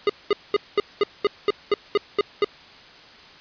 square tone bursts, 410 Hz, G#4, 22 cents flat, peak -16 dBFS, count 11, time 0.07-2.445 s, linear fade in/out 2 ms, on 25 ms, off 210 ms, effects white hiss -46 dBFS RMS until 3.4 s + resampled to 11025 Hz

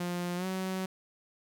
sawtooth tone with pitch glide, 176.3 to 187.87 Hz, F3 to F#3, +17 to +27 cents, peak -28 dBFS, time 0-0.86 s, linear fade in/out 5 ms, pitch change +110 cents, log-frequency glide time 0.36-0.46 s, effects none

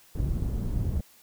white low-pass noise, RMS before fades -28 dBFS, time 0.15-1.01 s, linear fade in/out 5 ms, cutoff 100 Hz, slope 12 dB/octave, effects white hiss -57 dBFS RMS until 1.22 s

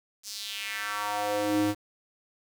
square tone with high-pass filter sweep, 103.83 Hz, G#2, in tune, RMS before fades -30 dBFS, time 0.23-1.75 s, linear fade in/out 50 ms, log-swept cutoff 6000 to 210 Hz, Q 2.7, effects 8-bit

